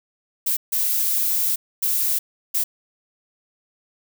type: noise bursts at uneven times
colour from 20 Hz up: violet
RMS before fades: -21 dBFS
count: 4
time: 0.46-0.57 / 0.72-1.56 / 1.82-2.19 / 2.54-2.64 s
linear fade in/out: 10 ms
effects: none